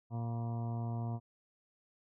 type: harmonic tone with a mistuned harmonic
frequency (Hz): 116.54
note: A#2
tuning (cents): 0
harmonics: 1 / 2 / 3 / 4 / 5 / 6 / 7 / 8 / 9 / 10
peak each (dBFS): -35 / -43 / -52 / -55 / -57 / -48 / -59 / -52 / -61 / -61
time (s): 0.1-1.2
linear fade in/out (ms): 50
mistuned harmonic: 8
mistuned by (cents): +42
effects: none